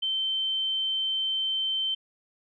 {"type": "tone", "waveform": "sine", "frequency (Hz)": 3100, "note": "G7", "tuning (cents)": -20, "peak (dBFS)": -25, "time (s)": [0.02, 1.95], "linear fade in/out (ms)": 10, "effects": []}